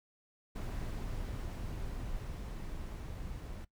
brown noise with level ramp, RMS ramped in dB -38 to -43 dBFS, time 0.55-3.65 s, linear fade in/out 10 ms, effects noise-tail reverb RT60 0.1 s tail -18 dB re dry

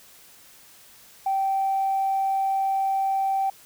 sine tone, 777 Hz, G5, 16 cents flat, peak -20 dBFS, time 1.26-3.5 s, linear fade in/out 5 ms, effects tanh soft clip ceiling -16 dBFS + white hiss -51 dBFS RMS until 3.65 s

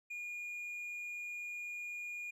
triangle tone, 2432 Hz, D#7, 40 cents flat, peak -39 dBFS, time 0.1-2.31 s, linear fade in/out 10 ms, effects none

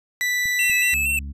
40% pulse tone, 1975.5 Hz, B6, in tune, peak -19 dBFS, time 0.21-0.94 s, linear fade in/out 0 ms
clicks, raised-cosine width 5 ms, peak -28 dBFS, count 2, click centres 0.456 / 0.698 s
square tone with vibrato, 2656 Hz, E7, 12 cents sharp, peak -20 dBFS, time 0.59-1.19 s, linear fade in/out 2 ms, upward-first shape square, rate 4.3 Hz, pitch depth 31 cents each way
harmonic tone, 70.6 Hz, C#2, 32 cents sharp, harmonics 1 / 2 / 3 / 4, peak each -29 / -43 / -41 / -49 dBFS, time 0.92-1.33 s, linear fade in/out 20 ms
effects resampled to 32000 Hz

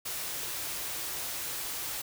white band-stop noise, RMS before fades -36 dBFS, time 0.05-2.02 s, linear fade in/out 10 ms, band 180 to 260 Hz, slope 96 dB/octave, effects none

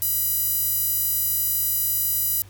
10% pulse tone with high-pass filter, 986 Hz, B5, 3 cents flat, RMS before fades -23 dBFS, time 0.02-2.42 s, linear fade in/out 0 ms, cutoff 11000 Hz, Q 4.2, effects added 99 Hz sine -44 dBFS peak until 2.49 s + pink hiss -52 dBFS RMS until 2.49 s

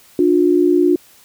sine tone pair together, 297 / 356.4 Hz, D4 / F4, +20 / +35 cents, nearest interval minor third, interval 315 cents, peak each -14 / -12 dBFS, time 0.19-0.96 s, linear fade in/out 2 ms, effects white hiss -48 dBFS RMS until 1.24 s

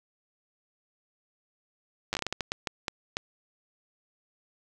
slowing click train, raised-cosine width 0.2 ms, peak -12 dBFS, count 13, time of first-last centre 2.13-3.169 s, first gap 9 ms, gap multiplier 1.37, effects none

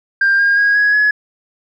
sine tone with pitch steps, 1593 / 1617.1 / 1641.6 / 1666.4 / 1691.6 Hz, G6 / G#6 / G#6 / G#6 / G#6, +27 / -47 / -21 / +5 / +31 cents, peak -8 dBFS, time 0.21-1.11 s, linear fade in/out 5 ms, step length 180 ms, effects tanh soft clip ceiling -7 dBFS

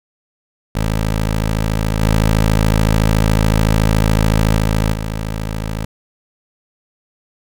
15% pulse tone with level steps, 53.8 Hz, A1, 38 cents flat, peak -9 / -5 / -7 / -14 dBFS, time 0.75-5.85 s, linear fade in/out 5 ms, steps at 2.01 / 4.57 / 4.92 s, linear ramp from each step 20 ms, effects none

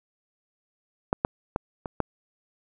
clicks, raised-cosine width 1 ms, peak -8 / -7 / -11 / -18 / -9 dBFS, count 5, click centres 1.129 / 1.249 / 1.561 / 1.858 / 2.003 s, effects none

